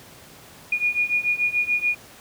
sine beating tone pair, 2438 / 2444.9 Hz, D#7 / D#7, -36 / -31 cents, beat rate 6.9 Hz, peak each -24 / -22 dBFS, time 0.72-1.95 s, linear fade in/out 5 ms, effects pink hiss -46 dBFS RMS until 2.2 s + high-pass 80 Hz 12 dB/octave

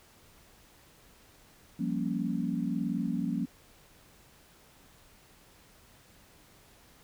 sine chord, G half-diminished seventh, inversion third, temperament equal, 174.61 / 196 / 233.1 / 277.2 Hz, F3 / G3 / Bb3 / Db4, 0 / 0 / 0 / 0 cents, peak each -34 / -35 / -33 / -35 dBFS, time 1.79-3.46 s, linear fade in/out 10 ms, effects pink hiss -59 dBFS RMS until 7.03 s

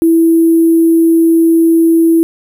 sine tone with sample-and-hold, 329.6 Hz, E4, in tune, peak -5 dBFS, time 0.02-2.23 s, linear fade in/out 0 ms, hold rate 11025 Hz, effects none

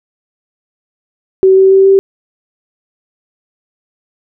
sine tone with pitch steps, 380.3 / 383.2 / 386.1 / 389 Hz, F#4 / G4 / G4 / G4, +48 / -39 / -26 / -13 cents, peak -3 dBFS, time 1.43-1.99 s, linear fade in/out 0 ms, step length 140 ms, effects none

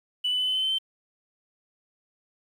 sine tone with pitch steps, 2973 / 2994 / 3015 / 3035 / 3057 / 3078 / 3099 Hz, F#7 / F#7 / F#7 / F#7 / G7 / G7 / G7, +8 / +20 / +32 / +43 / -44 / -32 / -21 cents, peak -22 dBFS, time 0.24-0.786 s, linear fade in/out 10 ms, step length 78 ms, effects tanh soft clip ceiling -19 dBFS + 9-bit

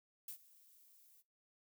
violet noise with ADSR envelope, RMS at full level -45 dBFS, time 0.28-1.23 s, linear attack 3 ms, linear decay 88 ms, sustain -21 dB, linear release 34 ms, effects noise-tail reverb RT60 0.2 s tail -19 dB re dry

